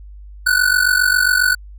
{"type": "ring-modulated tone", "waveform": "square", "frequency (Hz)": 1486, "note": "F#6", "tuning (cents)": 7, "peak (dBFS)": -10, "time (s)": [0.46, 1.55], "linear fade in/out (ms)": 10, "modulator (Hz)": 23.7, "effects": ["added 50 Hz sine -34 dBFS peak until 1.78 s"]}